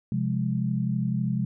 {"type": "chord", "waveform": "sine", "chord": "F minor", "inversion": "second", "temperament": "equal with one note detuned", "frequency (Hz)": [130.81, 174.61, 206.6], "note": ["C3", "F3", "Ab3"], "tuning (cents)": [0, 0, -9], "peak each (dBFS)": [-27, -29, -28], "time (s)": [0.12, 1.45], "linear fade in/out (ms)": 2, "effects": []}